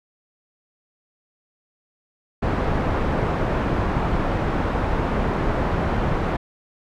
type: low-pass noise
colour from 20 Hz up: pink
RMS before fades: -22 dBFS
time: 2.42-6.37 s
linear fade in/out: 10 ms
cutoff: 1300 Hz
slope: 12 dB/octave
effects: none